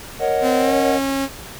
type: chord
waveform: triangle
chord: D# minor seventh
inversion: second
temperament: equal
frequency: 466.2 / 554.4 / 622.3 / 740 Hz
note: A#4 / C#5 / D#5 / F#5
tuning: 0 / 0 / 0 / 0 cents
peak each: -20 dBFS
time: 0.19-1 s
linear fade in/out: 50 ms
type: tone with pitch glide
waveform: sawtooth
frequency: 258.2 to 272.6 Hz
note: C4 to C#4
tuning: -23 to -29 cents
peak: -15 dBFS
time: 0.41-1.29 s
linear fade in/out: 50 ms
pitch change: +94 cents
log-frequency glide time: 0.58-0.74 s
effects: pink hiss -36 dBFS RMS until 1.59 s